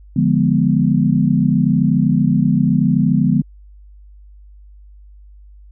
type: chord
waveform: sine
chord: D diminished seventh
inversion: none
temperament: equal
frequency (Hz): 146.83 / 174.61 / 207.7 / 246.9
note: D3 / F3 / Ab3 / Cb4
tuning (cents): 0 / 0 / 0 / 0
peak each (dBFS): -17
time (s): 0.16-3.42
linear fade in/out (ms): 5
effects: added 50 Hz sine -39 dBFS peak until 5.71 s